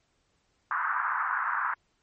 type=band-pass noise; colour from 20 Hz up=white; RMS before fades=-29 dBFS; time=0.71-1.74 s; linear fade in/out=2 ms; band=950 to 1600 Hz; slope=48 dB/octave; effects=pink hiss -72 dBFS RMS until 2.02 s + MP3 32 kbps